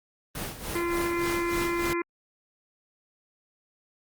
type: noise with tremolo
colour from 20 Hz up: pink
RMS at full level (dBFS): -32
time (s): 0.35-1.93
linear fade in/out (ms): 2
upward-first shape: sine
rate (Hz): 3.4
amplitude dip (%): 70
type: harmonic tone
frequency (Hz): 343.8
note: F4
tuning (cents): -27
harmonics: 1 / 3 / 4 / 5 / 6 / 7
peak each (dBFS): -27 / -33 / -40 / -41 / -35 / -40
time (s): 0.75-2.02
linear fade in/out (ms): 5
effects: Opus 24 kbps